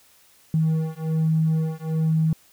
triangle beating tone pair, 158.7 / 159.9 Hz, D#3 / D#3, +35 / +48 cents, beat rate 1.2 Hz, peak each -19 dBFS, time 0.54-2.33 s, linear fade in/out 2 ms, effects tanh soft clip ceiling -15 dBFS + white hiss -56 dBFS RMS until 2.52 s

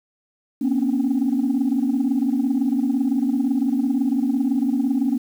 sine tone cluster, 236.9 / 264.8 / 282.7 Hz, A#3 / C4 / C#4, +28 / +21 / +34 cents, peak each -21 dBFS, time 0.61-5.18 s, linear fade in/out 10 ms, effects tanh soft clip ceiling -12 dBFS + 8-bit

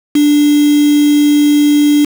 sine tone with quantisation, 293.7 Hz, D4, in tune, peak -6 dBFS, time 0.15-2.05 s, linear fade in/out 5 ms, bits 3, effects none

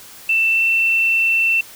sine tone with pitch glide, 2670 to 2685 Hz, E7 to E7, +22 to +31 cents, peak -13 dBFS, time 0.29-1.61 s, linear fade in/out 5 ms, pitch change +9 cents, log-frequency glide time 0.5-0.63 s, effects white hiss -40 dBFS RMS until 1.75 s

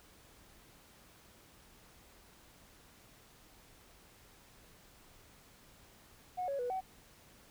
sine tone with pitch steps, 729 / 556 / 490.2 / 756 Hz, F#5 / C#5 / B4 / F#5, -26 / +5 / -13 / +37 cents, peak -33 dBFS, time 6.37-6.81 s, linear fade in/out 20 ms, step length 110 ms, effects tanh soft clip ceiling -30 dBFS + pink hiss -61 dBFS RMS until 7.5 s

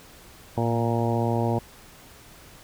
harmonic tone with a mistuned harmonic, 116.9 Hz, A#2, 5 cents sharp, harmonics 1 / 2 / 3 / 4 / 5 / 6 / 7 / 8, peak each -25 / -28 / -30 / -31 / -32 / -33 / -33 / -34 dBFS, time 0.57-1.59 s, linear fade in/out 5 ms, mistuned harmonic 1, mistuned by -39 cents, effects pink hiss -49 dBFS RMS until 2.63 s

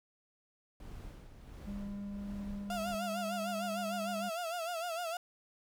brown noise with tremolo, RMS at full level -46 dBFS, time 0.8-2.95 s, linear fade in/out 2 ms, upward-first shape sine, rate 1.4 Hz, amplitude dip 55%
triangle tone, 201.4 Hz, G3, 47 cents sharp, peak -37 dBFS, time 1.66-4.3 s, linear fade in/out 20 ms
35% pulse tone with vibrato, 680 Hz, F5, 46 cents flat, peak -34 dBFS, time 2.7-5.17 s, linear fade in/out 2 ms, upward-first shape sine, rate 6.6 Hz, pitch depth 91 cents each way
effects none

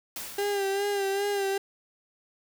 white noise with exponential decay, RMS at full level -35 dBFS, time 0.16-1.13 s, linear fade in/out 2 ms, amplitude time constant 210 ms
35% pulse tone with vibrato, 398.7 Hz, G4, 29 cents sharp, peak -24 dBFS, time 0.38-1.58 s, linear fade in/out 5 ms, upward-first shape sine, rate 2.5 Hz, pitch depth 43 cents each way
effects none

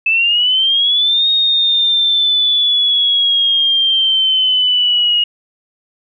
sine linear two-way sweep, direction up then down, 2608 to 3729 to 2872 Hz, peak -10 dBFS, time 0.06-5.24 s, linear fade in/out 5 ms, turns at 1.29 s, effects none

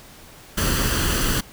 pink noise with comb filter, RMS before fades -21 dBFS, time 0.57-1.41 s, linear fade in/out 10 ms, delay 0.66 ms, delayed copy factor +0.55, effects pink hiss -45 dBFS RMS until 1.52 s

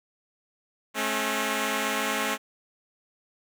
5% pulse tone pair together, 215.4 / 271.4 Hz, A3 / C#4, -37 / -36 cents, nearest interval major third, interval 401 cents, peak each -17 dBFS, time 0.94-2.38 s, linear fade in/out 50 ms, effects none

